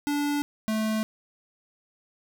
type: tone pair in turn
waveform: square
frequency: 290 / 217.9 Hz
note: D4 / A3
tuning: -22 / -17 cents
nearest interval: perfect fourth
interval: 495 cents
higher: first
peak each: -25 dBFS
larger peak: neither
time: 0.07-0.42 / 0.68-1.03 s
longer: neither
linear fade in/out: 0 ms
effects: none